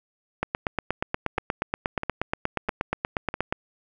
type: two click trains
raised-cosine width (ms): 0.5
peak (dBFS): -14 / -9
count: 4 / 27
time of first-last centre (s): 1.38-3.341 / 0.43-3.525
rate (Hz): 1.53 / 8.4
effects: none